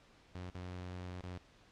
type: tone with dropouts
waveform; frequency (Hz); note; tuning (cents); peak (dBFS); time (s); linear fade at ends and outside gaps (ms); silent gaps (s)
sawtooth; 90.4; F#2; -40; -39; 0.35-1.38; 0; 0.499-0.547 / 1.208-1.237
effects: pink hiss -64 dBFS RMS until 1.71 s + low-pass 5000 Hz 12 dB/octave